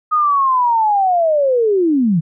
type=linear sweep; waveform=sine; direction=down; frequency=1254 to 150 Hz; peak=-11 dBFS; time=0.11-2.21 s; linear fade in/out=20 ms; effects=none